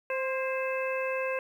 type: harmonic tone with a mistuned harmonic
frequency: 523.3 Hz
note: C5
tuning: in tune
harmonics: 1 / 2 / 3 / 4 / 5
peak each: -30 / -37 / -38 / -41 / -36 dBFS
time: 0.1-1.39 s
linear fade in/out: 2 ms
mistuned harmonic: 3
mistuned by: +39 cents
effects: 10-bit